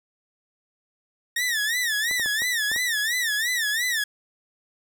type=tone with vibrato; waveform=sawtooth; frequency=1831 Hz; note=A#6; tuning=32 cents flat; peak=-19 dBFS; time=1.36-4.04 s; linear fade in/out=5 ms; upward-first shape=sine; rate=2.9 Hz; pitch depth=160 cents each way
type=clicks; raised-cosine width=1 ms; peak=-24 dBFS; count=6; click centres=2.112 / 2.197 / 2.26 / 2.42 / 2.716 / 2.762 s
effects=none